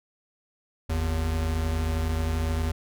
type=tone pair together; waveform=square; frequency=50.95 / 80.6 Hz; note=G#1 / E2; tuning=-32 / -38 cents; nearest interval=minor sixth; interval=794 cents; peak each=-31 / -26 dBFS; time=0.89-2.72 s; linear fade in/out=10 ms; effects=none